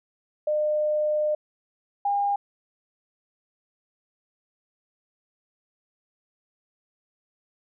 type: tone pair in turn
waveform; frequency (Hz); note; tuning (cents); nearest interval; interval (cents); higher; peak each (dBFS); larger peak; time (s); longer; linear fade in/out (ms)
sine; 605 / 807.6; D#5 / G#5; -49 / -49; perfect fourth; 500; second; -21; neither; 0.47-1.35 / 2.05-2.36; first; 5
effects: none